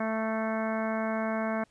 harmonic tone with a mistuned harmonic, 221 Hz, A3, 8 cents sharp, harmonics 1 / 2 / 3 / 4 / 5 / 6 / 7 / 8 / 9 / 10, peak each -31 / -40 / -32 / -40 / -39 / -42 / -40 / -44 / -52 / -43 dBFS, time 0-1.64 s, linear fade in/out 5 ms, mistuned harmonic 10, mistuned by -18 cents, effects pink hiss -67 dBFS RMS until 1.7 s + resampled to 22050 Hz

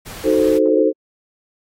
pink noise, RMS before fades -34 dBFS, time 0.05-0.59 s, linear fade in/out 20 ms
sine chord, D# diminished seventh, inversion none, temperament equal, 311.1 / 370 / 440 / 523.3 Hz, D#4 / F#4 / A4 / C5, 0 / 0 / 0 / 0 cents, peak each -17 / -20 / -16 / -17 dBFS, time 0.23-0.93 s, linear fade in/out 50 ms
effects AAC 48 kbps

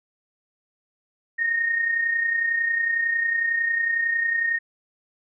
sine tone with amplitude modulation, 1849 Hz, A#6, 15 cents flat, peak -18 dBFS, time 1.38-4.59 s, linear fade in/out 20 ms, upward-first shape sine, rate 31 Hz, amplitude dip 50%, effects none

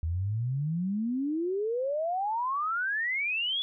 sine exponential sweep, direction up, 78 to 3464 Hz, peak -27 dBFS, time 0.03-3.62 s, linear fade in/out 0 ms, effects none

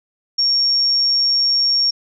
sine tone, 5530 Hz, F8, 18 cents flat, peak -13 dBFS, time 0.38-1.91 s, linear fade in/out 10 ms, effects none

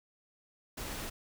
pink noise, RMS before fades -40 dBFS, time 0.77-1.1 s, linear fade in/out 10 ms, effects none

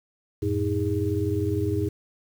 sine tone cluster, 90.4 / 110.2 / 314.7 / 407.7 Hz, F#2 / A2 / D#4 / G#4, -40 / +3 / +20 / -32 cents, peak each -28 dBFS, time 0.42-1.89 s, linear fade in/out 10 ms, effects 8-bit

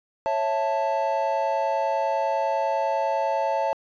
triangle chord, A major, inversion first, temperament just, 550 / 660 / 880 Hz, C#5 / E5 / A5, -14 / +2 / 0 cents, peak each -25 / -25 / -23 dBFS, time 0.26-3.73 s, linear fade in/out 0 ms, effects resampled to 16000 Hz

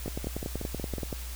two click trains, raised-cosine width 2 ms, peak -19 / -21 dBFS, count 12 / 6, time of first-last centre 0.08-1.128 / 0.06-0.983 s, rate 10.5 / 5.42 Hz, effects added 60 Hz sine -36 dBFS peak until 1.35 s + white hiss -44 dBFS RMS until 1.35 s

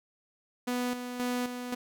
sawtooth tone with tremolo, 246.9 Hz, B3, in tune, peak -25 dBFS, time 0.67-1.75 s, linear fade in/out 10 ms, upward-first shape square, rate 1.9 Hz, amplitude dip 55%, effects none

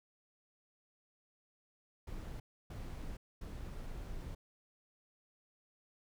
brown noise bursts at uneven times, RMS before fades -44 dBFS, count 3, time 2.07-2.4 / 2.7-3.17 / 3.41-4.35 s, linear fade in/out 5 ms, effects none

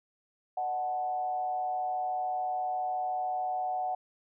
sine tone with frequency modulation, 740 Hz, F#5, in tune, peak -29 dBFS, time 0.57-3.95 s, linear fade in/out 5 ms, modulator 133 Hz, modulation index 0.49, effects none

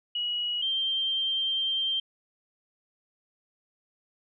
sine tone pair in turn, 2912 / 3155 Hz, F#7 / G7, -28 / +10 cents, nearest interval minor second, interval 138 cents, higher second, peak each -27 / -25 dBFS, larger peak second, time 0.15-0.62 / 0.62-2 s, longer second, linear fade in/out 5 ms, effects none

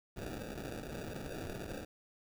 blue noise with sample-and-hold, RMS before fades -43 dBFS, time 0.16-1.85 s, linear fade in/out 10 ms, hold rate 1050 Hz, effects none

